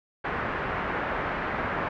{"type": "low-pass noise", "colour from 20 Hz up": "white", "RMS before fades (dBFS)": -30, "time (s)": [0.24, 1.89], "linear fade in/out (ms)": 10, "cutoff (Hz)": 1800, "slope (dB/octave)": 24, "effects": []}